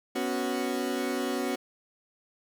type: chord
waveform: 30% pulse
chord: B suspended second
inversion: none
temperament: equal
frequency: 246.9 / 277.2 / 370 Hz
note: B3 / C#4 / F#4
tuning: 0 / 0 / 0 cents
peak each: -30 dBFS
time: 0.15-1.56 s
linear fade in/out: 10 ms
effects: none